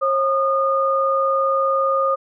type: tone pair together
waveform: sine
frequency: 540 / 1222.5 Hz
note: C#5 / D#6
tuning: -45 / -31 cents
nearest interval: octave + major second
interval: 1414 cents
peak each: -19 / -18 dBFS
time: 0.01-2.16 s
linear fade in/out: 20 ms
effects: none